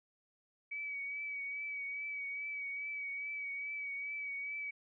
sine tone with vibrato, 2274 Hz, C#7, 44 cents sharp, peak -38 dBFS, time 0.71-4.71 s, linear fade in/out 10 ms, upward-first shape triangle, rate 2.4 Hz, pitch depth 35 cents each way, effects none

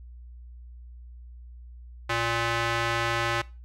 square tone with band-pass filter, 116.54 Hz, A#2, in tune, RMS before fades -27 dBFS, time 2.09-3.42 s, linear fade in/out 10 ms, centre 1800 Hz, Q 0.89, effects noise-tail reverb RT60 0.3 s tail -20 dB re dry + added 60 Hz sine -42 dBFS peak until 3.64 s

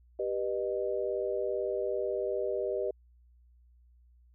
sine chord, G augmented, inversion none, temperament just, 392 / 490 / 612.5 Hz, G4 / B4 / D#5, 0 / -14 / -27 cents, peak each -33 / -34 / -34 dBFS, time 0.19-2.91 s, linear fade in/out 5 ms, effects added 60 Hz sine -58 dBFS peak until 4.34 s

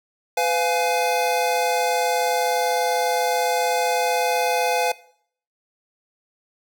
square chord, F diminished, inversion second, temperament just, 502.9 / 698.5 / 838.1 Hz, Cb5 / F5 / Ab5, +31 / 0 / +16 cents, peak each -24 dBFS, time 0.37-4.92 s, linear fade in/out 5 ms, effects noise-tail reverb RT60 0.6 s tail -20 dB re dry

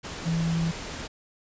sine tone in noise, 165.4 Hz, E3, 6 cents sharp, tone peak -23 dBFS, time 0.25-0.72 s, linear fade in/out 20 ms, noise pink, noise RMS -36 dBFS, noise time 0.03-1.08 s, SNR +10 dB, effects resampled to 16000 Hz

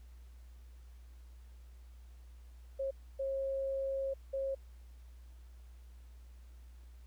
sine tone bursts at uneven times, 541 Hz, C#5, 42 cents flat, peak -33 dBFS, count 3, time 2.79-2.91 / 3.19-4.14 / 4.33-4.55 s, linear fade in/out 10 ms, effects added 60 Hz sine -51 dBFS peak until 7.06 s + pink hiss -70 dBFS RMS until 7.06 s

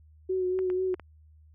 sine tone with vibrato, 370 Hz, F#4, in tune, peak -25 dBFS, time 0.29-0.95 s, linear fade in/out 10 ms, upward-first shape sine, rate 4.1 Hz, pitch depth 27 cents each way
clicks, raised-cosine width 0.5 ms, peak -27 dBFS, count 4, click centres 0.59 / 0.701 / 0.942 / 0.997 s
effects added 77 Hz sine -53 dBFS peak until 1.54 s

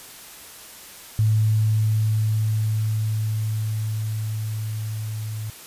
sine tone with level ramp, 108.6 Hz, A2, 22 cents flat, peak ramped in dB -15 to -27 dBFS, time 1.19-5.5 s, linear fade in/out 0 ms, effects white hiss -42 dBFS RMS until 5.66 s + resampled to 32000 Hz

